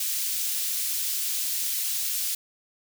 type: high-pass noise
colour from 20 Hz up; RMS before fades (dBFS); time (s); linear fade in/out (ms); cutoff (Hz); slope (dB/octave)
white; -28; 0-2.35; 5; 3400; 12
effects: none